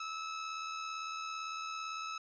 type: tone with amplitude modulation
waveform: sawtooth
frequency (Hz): 1300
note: E6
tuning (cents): -24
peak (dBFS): -33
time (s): 0-2.18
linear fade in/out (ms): 5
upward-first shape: sine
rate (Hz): 77.8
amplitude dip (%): 40
effects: resampled to 16000 Hz